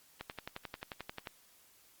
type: click train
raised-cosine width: 0.3 ms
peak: -24 dBFS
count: 13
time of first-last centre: 0.21-1.272 s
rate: 11.3 Hz
effects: white hiss -64 dBFS RMS until 2 s + Opus 48 kbps